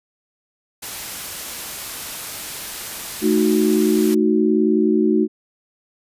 white noise, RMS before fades -30 dBFS, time 0.82-4.15 s, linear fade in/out 10 ms
sine chord, D# diminished, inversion second, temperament equal, 220 / 311.1 / 370 Hz, A3 / D#4 / F#4, 0 / 0 / 0 cents, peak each -18 dBFS, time 3.21-5.28 s, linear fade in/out 50 ms
effects resampled to 32000 Hz

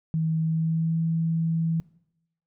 sine tone with pitch glide, 160.3 to 163.76 Hz, E3 to E3, -48 to -11 cents, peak -22 dBFS, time 0.14-1.8 s, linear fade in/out 0 ms, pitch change +37 cents, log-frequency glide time 0.4-0.99 s, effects noise-tail reverb RT60 0.8 s tail -22 dB re dry

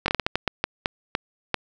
slowing click train, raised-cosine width 0.3 ms, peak -5 dBFS, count 12, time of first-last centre 0.06-1.543 s, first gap 21 ms, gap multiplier 1.34, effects none

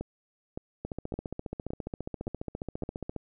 two click trains, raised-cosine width 2 ms, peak -21 / -21 dBFS, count 6 / 35, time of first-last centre 0.01-2.835 / 0.85-3.163 s, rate 1.77 / 14.7 Hz, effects none

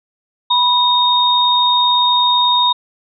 sine tone pair together, 983 / 3711 Hz, B5 / A#7, -8 / -9 cents, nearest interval octave + major seventh, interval 2299 cents, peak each -13 dBFS, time 0.5-2.73 s, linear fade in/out 10 ms, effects none

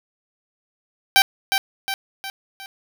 10% pulse tone with echo, 779 Hz, G5, 11 cents flat, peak -3 dBFS, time 1.16-1.22 s, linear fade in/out 0 ms, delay 360 ms, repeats 4, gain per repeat -6 dB, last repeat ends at 2.66 s, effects none

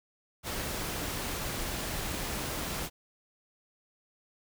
pink noise, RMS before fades -35 dBFS, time 0.43-2.9 s, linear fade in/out 50 ms, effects none

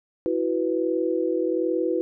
sine chord, E suspended second, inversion none, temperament just, 329.6 / 370.8 / 494.4 Hz, E4 / F#4 / B4, 0 / +4 / +2 cents, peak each -25 / -26 / -26 dBFS, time 0.26-2.01 s, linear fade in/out 0 ms, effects none

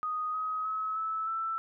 sine tone with pitch steps, 1244.5 / 1264.8 / 1285.4 / 1306.4 / 1327.7 Hz, D#6 / D#6 / E6 / E6 / E6, 0 / +28 / -44 / -16 / +12 cents, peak -30 dBFS, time 0.03-1.58 s, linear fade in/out 0 ms, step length 310 ms, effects none

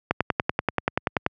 click train, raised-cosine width 0.5 ms, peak -5 dBFS, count 13, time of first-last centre 0.11-1.264 s, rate 10.4 Hz, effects high-pass 80 Hz 12 dB/octave

